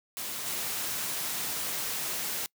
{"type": "noise with level steps", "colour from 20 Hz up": "white", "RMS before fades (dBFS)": [-36, -33], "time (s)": [0.17, 2.46], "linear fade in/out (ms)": 0, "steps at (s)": 0.46, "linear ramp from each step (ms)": 5, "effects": ["noise-tail reverb RT60 0.1 s tail -25 dB re dry", "high-pass 100 Hz 12 dB/octave"]}